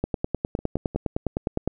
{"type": "two click trains", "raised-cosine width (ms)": 2, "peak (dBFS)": [-10, -23], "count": [17, 3], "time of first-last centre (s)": [[0.04, 1.676], [0.59, 0.948]], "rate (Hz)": [9.78, 5.59], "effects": []}